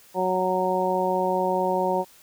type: harmonic tone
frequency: 184.9 Hz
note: F#3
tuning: 1 cent flat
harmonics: 1 / 2 / 3 / 4 / 5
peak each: -31 / -27 / -26 / -28 / -26 dBFS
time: 0.14-2.05 s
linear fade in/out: 50 ms
effects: white hiss -53 dBFS RMS until 2.22 s